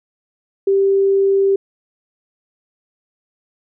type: tone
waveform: sine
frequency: 392 Hz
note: G4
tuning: in tune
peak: -11 dBFS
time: 0.67-1.56 s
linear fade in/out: 5 ms
effects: none